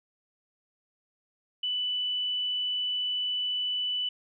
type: tone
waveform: sine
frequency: 2982 Hz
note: F#7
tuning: 13 cents sharp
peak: -27 dBFS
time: 1.63-4.09 s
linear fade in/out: 5 ms
effects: none